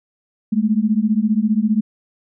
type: beating tone pair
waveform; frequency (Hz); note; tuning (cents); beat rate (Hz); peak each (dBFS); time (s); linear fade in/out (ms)
sine; 207.6 / 222.6; G#3 / A3; 0 / +20; 15; -17; 0.52-1.81; 10
effects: none

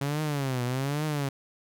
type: tone with vibrato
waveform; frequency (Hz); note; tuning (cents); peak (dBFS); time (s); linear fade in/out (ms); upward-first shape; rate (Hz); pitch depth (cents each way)
sawtooth; 137.4; C#3; -15; -23; 0.01-1.29; 5; triangle; 1.2; 220
effects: none

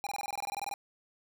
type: tone bursts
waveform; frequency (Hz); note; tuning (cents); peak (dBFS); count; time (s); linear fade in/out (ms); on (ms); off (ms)
square; 806; G5; +48; -34; 15; 0.04-0.739; 0; 27; 21
effects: none

